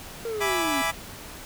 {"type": "linear sweep", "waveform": "triangle", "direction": "down", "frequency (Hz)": [468.9, 263], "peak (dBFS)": -26, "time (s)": [0.25, 0.82], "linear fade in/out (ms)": 2}
{"type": "chord", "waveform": "20% pulse", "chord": "E dominant seventh", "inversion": "none", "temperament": "equal", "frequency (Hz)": [659.3, 830.6, 987.8, 1174.7], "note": ["E5", "G#5", "B5", "D6"], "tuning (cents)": [0, 0, 0, 0], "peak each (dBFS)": [-25, -25, -25, -25], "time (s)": [0.4, 0.92], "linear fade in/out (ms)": 20}
{"effects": ["pink hiss -41 dBFS RMS until 1.45 s"]}